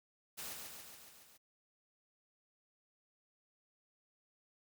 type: noise with echo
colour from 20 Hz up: white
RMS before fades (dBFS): -45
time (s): 0.37-0.54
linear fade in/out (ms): 20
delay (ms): 140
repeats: 6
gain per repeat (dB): -3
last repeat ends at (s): 1.38
effects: none